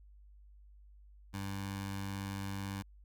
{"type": "tone with notch filter", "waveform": "15% pulse", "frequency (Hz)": 98, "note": "G2", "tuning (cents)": 0, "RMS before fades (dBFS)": -40, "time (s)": [1.33, 2.83], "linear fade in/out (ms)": 20, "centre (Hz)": 400, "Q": 1.2, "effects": ["added 50 Hz sine -55 dBFS peak until 3.04 s"]}